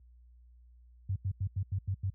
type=tone bursts; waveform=sine; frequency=96 Hz; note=G2; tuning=36 cents flat; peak=-28 dBFS; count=7; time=1.09-2.1 s; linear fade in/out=5 ms; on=68 ms; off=89 ms; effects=added 60 Hz sine -52 dBFS peak until 2.14 s + high-pass 60 Hz 12 dB/octave